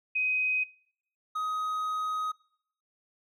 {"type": "tone pair in turn", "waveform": ["sine", "triangle"], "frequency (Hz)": [2515, 1257.5], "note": ["D#7", "D#6"], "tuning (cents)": [18, 18], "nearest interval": "octave", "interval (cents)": 1200, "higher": "first", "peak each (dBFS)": [-25, -27], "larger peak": "first", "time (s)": [[0.15, 0.64], [1.35, 2.32]], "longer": "second", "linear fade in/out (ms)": 10, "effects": ["noise-tail reverb RT60 0.7 s tail -24 dB re dry"]}